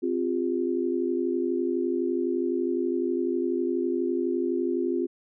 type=chord; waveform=sine; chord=C suspended fourth; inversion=none; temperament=equal with one note detuned; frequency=261.6 / 349.2 / 401.2 Hz; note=C4 / F4 / G4; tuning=0 / 0 / +40 cents; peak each=-29 / -26 / -31 dBFS; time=0.02-5.07 s; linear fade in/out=20 ms; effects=none